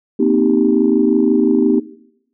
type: chord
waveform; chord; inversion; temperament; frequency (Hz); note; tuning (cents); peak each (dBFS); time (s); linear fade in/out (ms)
sine; C minor seventh; third; equal with one note detuned; 233.1 / 258.9 / 311.1 / 392; Bb3 / C4 / Eb4 / G4; 0 / -18 / 0 / 0; -16; 0.19-1.8; 10
effects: noise-tail reverb RT60 0.8 s tail -18 dB re dry + tanh soft clip ceiling -1 dBFS